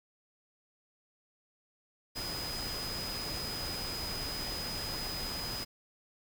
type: tone in noise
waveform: sine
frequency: 4991 Hz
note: D#8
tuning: 5 cents sharp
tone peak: -38 dBFS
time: 2.15-5.65 s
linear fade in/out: 20 ms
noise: pink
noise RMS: -40 dBFS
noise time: 2.15-5.65 s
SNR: -1 dB
effects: none